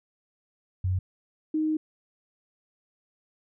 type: tone pair in turn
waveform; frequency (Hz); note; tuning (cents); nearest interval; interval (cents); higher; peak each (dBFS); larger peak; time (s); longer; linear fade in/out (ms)
sine; 92.5 / 311.1; F#2 / D#4; 0 / 0; octave + major sixth; 2100; second; -23; neither; 0.84-0.99 / 1.54-1.77; second; 5
effects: none